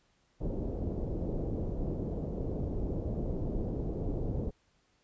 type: low-pass noise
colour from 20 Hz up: pink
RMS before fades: -34 dBFS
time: 0.4-4.51 s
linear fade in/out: 20 ms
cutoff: 530 Hz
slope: 24 dB/octave
effects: pink hiss -71 dBFS RMS until 5.03 s + resampled to 16000 Hz